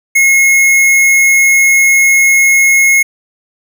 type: tone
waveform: square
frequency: 2166 Hz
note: C#7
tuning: 41 cents flat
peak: -6 dBFS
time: 0.15-3.03 s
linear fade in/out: 10 ms
effects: none